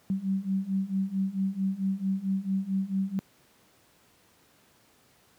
sine beating tone pair, 190.1 / 194.6 Hz, F#3 / G3, +47 / -12 cents, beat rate 4.5 Hz, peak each -30 / -28 dBFS, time 0.1-3.19 s, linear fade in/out 0 ms, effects pink hiss -62 dBFS RMS until 5.38 s + high-pass 100 Hz 12 dB/octave

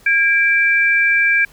sine tone pair together, 1626.7 / 2340 Hz, G#6 / D7, -36 / -7 cents, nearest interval tritone, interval 629 cents, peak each -14 dBFS, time 0.06-1.45 s, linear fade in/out 5 ms, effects pink hiss -48 dBFS RMS until 1.52 s

